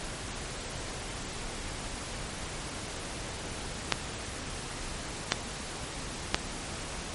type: clicks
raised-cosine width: 0.2 ms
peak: -4 dBFS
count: 3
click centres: 3.923 / 5.321 / 6.345 s
effects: pink hiss -38 dBFS RMS until 7.14 s + MP3 48 kbps

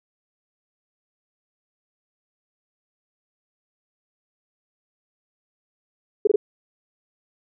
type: tone bursts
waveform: sine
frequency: 415.3 Hz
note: G#4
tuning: in tune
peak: -12 dBFS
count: 3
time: 6.25-6.36 s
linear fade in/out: 5 ms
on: 22 ms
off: 22 ms
effects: none

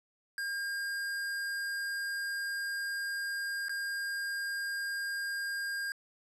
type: tone with dropouts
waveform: square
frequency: 1611 Hz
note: G6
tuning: 47 cents sharp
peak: -34 dBFS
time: 0.38-5.92 s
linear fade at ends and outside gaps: 1 ms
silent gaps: 3.684-3.694 s
effects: low-pass 12000 Hz 12 dB/octave

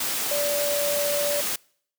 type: tone in noise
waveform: sine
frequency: 580 Hz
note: D5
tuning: 22 cents flat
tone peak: -24 dBFS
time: 0.31-1.41 s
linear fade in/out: 5 ms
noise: white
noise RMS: -27 dBFS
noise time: 0-1.56 s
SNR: 0 dB
effects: noise-tail reverb RT60 0.6 s tail -26 dB re dry + high-pass 150 Hz 12 dB/octave

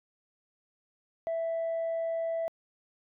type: tone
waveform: sine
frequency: 660 Hz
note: E5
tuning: 2 cents sharp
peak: -27 dBFS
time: 1.27-2.48 s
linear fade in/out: 0 ms
effects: tanh soft clip ceiling -27 dBFS

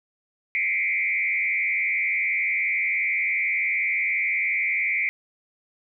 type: tone with frequency modulation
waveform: sine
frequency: 2217 Hz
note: C#7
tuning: in tune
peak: -21 dBFS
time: 0.55-5.09 s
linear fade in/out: 0 ms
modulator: 88.7 Hz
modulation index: 2.1
effects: none

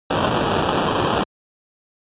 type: noise with sample-and-hold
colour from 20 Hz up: white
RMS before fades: -19 dBFS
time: 0.1-1.24 s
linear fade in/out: 10 ms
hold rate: 2100 Hz
effects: high-pass 80 Hz 12 dB/octave + resampled to 8000 Hz

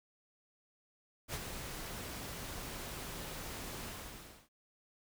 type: noise with ADSR envelope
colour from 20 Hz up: pink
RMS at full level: -38 dBFS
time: 1.28-4.49 s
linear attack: 59 ms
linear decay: 45 ms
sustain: -6 dB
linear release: 640 ms
effects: none

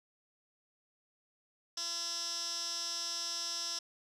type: tone with band-pass filter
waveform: 15% pulse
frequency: 340 Hz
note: F4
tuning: 46 cents flat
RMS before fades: -38 dBFS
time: 1.77-3.79 s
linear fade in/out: 5 ms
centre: 5200 Hz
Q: 5.3
effects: none

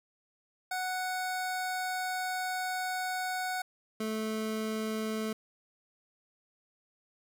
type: tone pair in turn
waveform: 25% pulse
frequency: 740 / 218.4 Hz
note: F#5 / A3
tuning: 0 / -13 cents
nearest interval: octave + major sixth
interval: 2113 cents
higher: first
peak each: -28 dBFS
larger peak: neither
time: 0.71-3.62 / 4-5.33 s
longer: first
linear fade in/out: 5 ms
effects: none

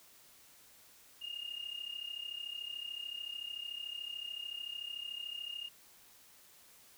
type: tone with amplitude modulation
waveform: sine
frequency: 2836 Hz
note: F7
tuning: 26 cents sharp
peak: -36 dBFS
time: 1.21-5.69 s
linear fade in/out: 20 ms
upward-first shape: sine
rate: 33.6 Hz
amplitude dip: 80%
effects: tanh soft clip ceiling -32 dBFS + white hiss -61 dBFS RMS until 6.97 s

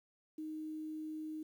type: tone with quantisation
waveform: sine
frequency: 311.1 Hz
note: D#4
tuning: in tune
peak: -40 dBFS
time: 0.38-1.43 s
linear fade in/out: 5 ms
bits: 11
effects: none

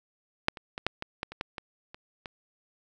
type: clicks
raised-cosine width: 0.3 ms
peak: -6 / -25 / -19 / -9 / -18 / -15 / -25 / -15 / -20 / -27 / -22 dBFS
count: 11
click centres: 0.484 / 0.572 / 0.779 / 0.866 / 1.024 / 1.231 / 1.32 / 1.411 / 1.582 / 1.945 / 2.258 s
effects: none

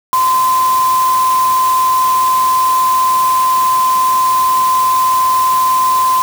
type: tone in noise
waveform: sine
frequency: 1031 Hz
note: C6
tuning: 26 cents flat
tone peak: -9 dBFS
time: 0.13-6.22 s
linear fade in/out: 0 ms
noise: white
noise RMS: -24 dBFS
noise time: 0.13-6.22 s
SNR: +12 dB
effects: none

